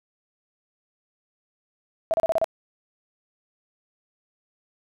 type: tone bursts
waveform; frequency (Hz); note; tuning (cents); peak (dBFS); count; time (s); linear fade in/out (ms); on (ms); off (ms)
sine; 654; E5; -14; -18; 6; 2.11-2.443; 0; 28; 33
effects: none